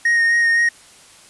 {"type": "tone with vibrato", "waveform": "triangle", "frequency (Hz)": 1860, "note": "A#6", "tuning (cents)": -4, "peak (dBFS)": -11, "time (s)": [0.05, 0.69], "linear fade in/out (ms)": 5, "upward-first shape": "sine", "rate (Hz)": 3.9, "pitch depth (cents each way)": 16, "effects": ["white hiss -46 dBFS RMS until 1.29 s", "resampled to 24000 Hz"]}